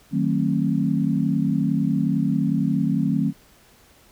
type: chord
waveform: sine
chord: D# diminished seventh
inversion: none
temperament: just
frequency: 155.56 / 186.68 / 224 / 268.8 Hz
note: D#3 / F#3 / A3 / C4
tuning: 0 / +16 / +31 / +47 cents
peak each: -24 dBFS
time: 0.11-3.33 s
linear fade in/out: 50 ms
effects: pink hiss -54 dBFS RMS until 4.11 s